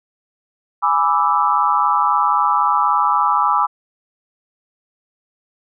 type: chord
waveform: sine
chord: E dominant seventh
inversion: first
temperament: equal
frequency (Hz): 830.6 / 987.8 / 1174.7 / 1318.5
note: G#5 / B5 / D6 / E6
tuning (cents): 0 / 0 / 0 / 0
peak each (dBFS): -20 / -18 / -17 / -20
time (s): 0.82-3.67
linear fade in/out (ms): 20
effects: none